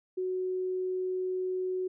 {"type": "tone", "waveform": "sine", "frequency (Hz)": 370, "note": "F#4", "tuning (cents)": 0, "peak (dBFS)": -29, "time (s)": [0.17, 1.88], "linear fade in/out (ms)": 10, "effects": []}